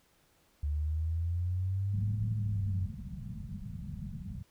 sine exponential two-way sweep, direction up then down, 72.2 to 110.2 to 91.9 Hz, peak -29 dBFS, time 0.63-2.86 s, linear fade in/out 5 ms, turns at 2.3 s
white low-pass noise, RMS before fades -41 dBFS, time 1.93-4.43 s, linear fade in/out 10 ms, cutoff 220 Hz, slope 96 dB/octave
effects pink hiss -68 dBFS RMS until 4.5 s

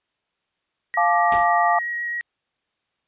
sine tone with vibrato, 1900 Hz, A#6, 33 cents sharp, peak -24 dBFS, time 0.94-2.21 s, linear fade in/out 0 ms, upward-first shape triangle, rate 7.6 Hz, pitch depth 9 cents each way
sine chord, D minor, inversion first, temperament equal with one note detuned, 698.5 / 866.4 / 1174.7 Hz, F5 / A5 / D6, 0 / -27 / 0 cents, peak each -19 / -21 / -21 dBFS, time 0.97-1.79 s, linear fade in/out 5 ms
pink noise with exponential decay, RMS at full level -29 dBFS, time 1.32-1.59 s, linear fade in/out 0 ms, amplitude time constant 58 ms
effects white hiss -74 dBFS RMS until 3.07 s + resampled to 8000 Hz

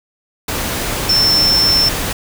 sine tone in noise, 5360 Hz, E8, 28 cents sharp, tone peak -10 dBFS, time 1.09-1.89 s, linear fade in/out 5 ms, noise pink, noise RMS -20 dBFS, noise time 0.48-2.13 s, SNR +7 dB, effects none

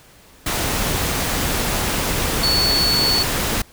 sine tone in noise, 4435 Hz, C#8, in tune, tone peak -16 dBFS, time 2.43-3.23 s, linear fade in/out 5 ms, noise pink, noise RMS -21 dBFS, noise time 0.46-3.62 s, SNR +2 dB, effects pink hiss -48 dBFS RMS until 3.72 s

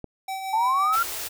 click, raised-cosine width 2 ms, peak -22 dBFS, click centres 0.043 s
square tone with tremolo, 768 Hz, G5, 36 cents flat, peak -28 dBFS, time 0.28-0.96 s, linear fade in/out 5 ms, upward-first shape triangle, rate 5.9 Hz, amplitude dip 45%
sine linear sweep, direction up, 848 to 1400 Hz, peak -19 dBFS, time 0.53-1.03 s, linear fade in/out 5 ms
white band-stop noise, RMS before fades -32 dBFS, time 0.92-1.29 s, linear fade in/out 20 ms, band 120 to 300 Hz, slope 48 dB/octave
effects none

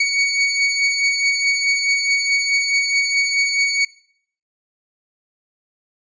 sawtooth beating tone pair, 2235 / 2239.7 Hz, C#7 / C#7, +14 / +17 cents, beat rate 4.7 Hz, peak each -19 / -13 dBFS, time 0-3.85 s, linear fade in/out 5 ms, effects noise-tail reverb RT60 0.6 s tail -20 dB re dry + resampled to 16000 Hz

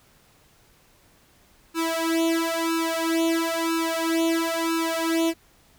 sawtooth tone with flanger, 329 Hz, E4, 3 cents flat, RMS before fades -24 dBFS, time 1.74-5.34 s, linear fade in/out 50 ms, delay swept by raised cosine 0.75 to 2.75 ms, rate 1 Hz, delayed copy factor +1, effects pink hiss -58 dBFS RMS until 5.78 s

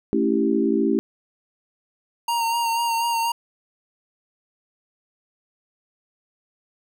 sine chord, A dominant seventh, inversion none, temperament equal, 220 / 277.2 / 329.6 / 392 Hz, A3 / C#4 / E4 / G4, 0 / 0 / 0 / 0 cents, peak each -23 dBFS, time 0.13-0.99 s, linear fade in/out 0 ms
square tone with vibrato, 928 Hz, A#5, 8 cents flat, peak -21 dBFS, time 2.28-3.32 s, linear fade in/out 5 ms, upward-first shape sine, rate 4.1 Hz, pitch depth 27 cents each way
effects none

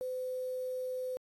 sine tone with quantisation, 510 Hz, C5, 44 cents flat, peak -34 dBFS, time 0.01-1.17 s, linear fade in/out 0 ms, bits 9, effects AAC 48 kbps

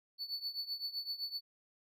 triangle tone with tremolo, 4466 Hz, C#8, 12 cents sharp, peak -33 dBFS, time 0.18-1.41 s, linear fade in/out 50 ms, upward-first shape triangle, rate 7.8 Hz, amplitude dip 90%, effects none

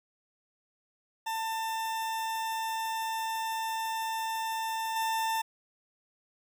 40% pulse tone with level steps, 894 Hz, A5, 27 cents sharp, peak -30 / -27 dBFS, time 1.26-5.42 s, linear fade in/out 10 ms, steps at 4.96 s, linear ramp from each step 2 ms, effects none

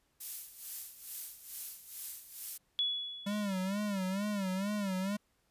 violet noise with tremolo, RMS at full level -38 dBFS, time 0.2-2.58 s, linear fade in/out 10 ms, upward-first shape sine, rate 2.3 Hz, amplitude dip 75%
sine tone with exponential decay, 3394 Hz, G#7, 37 cents sharp, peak -27 dBFS, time 2.79-3.76 s, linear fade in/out 0 ms, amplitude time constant 210 ms
square tone with vibrato, 197.3 Hz, G3, 11 cents sharp, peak -33 dBFS, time 3.26-5.17 s, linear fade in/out 10 ms, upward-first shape sine, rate 2.2 Hz, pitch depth 110 cents each way
effects pink hiss -75 dBFS RMS until 5.5 s + resampled to 32000 Hz

